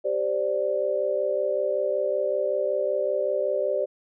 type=chord; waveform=sine; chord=G suspended fourth; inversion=none; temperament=just; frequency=392 / 522.7 / 588 Hz; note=G4 / C5 / D5; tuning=0 / -2 / +2 cents; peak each=-29 / -27 / -25 dBFS; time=0.04-3.86 s; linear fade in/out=20 ms; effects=none